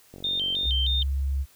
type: click train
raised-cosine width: 2 ms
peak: -29 dBFS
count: 25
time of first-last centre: 0.14-0.654 s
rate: 46.7 Hz
type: tone with vibrato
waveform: sine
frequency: 3375 Hz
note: G#7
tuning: 27 cents sharp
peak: -24 dBFS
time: 0.24-1.03 s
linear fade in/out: 2 ms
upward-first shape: square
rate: 3.2 Hz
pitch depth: 130 cents each way
type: tone with pitch glide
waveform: sine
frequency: 65.41 to 68.46 Hz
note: C2 to C#2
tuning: 0 to -21 cents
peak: -23 dBFS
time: 0.63-1.46 s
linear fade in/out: 50 ms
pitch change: +79 cents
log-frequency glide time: 0.81-0.97 s
effects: white hiss -57 dBFS RMS until 1.55 s